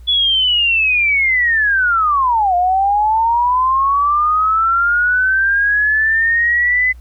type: linear two-way sweep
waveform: sine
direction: down then up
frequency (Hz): 3431 to 701 to 2027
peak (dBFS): -11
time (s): 0.07-6.93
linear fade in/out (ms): 20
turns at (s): 2.55
effects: added 60 Hz sine -34 dBFS peak until 7 s + pink hiss -56 dBFS RMS until 7 s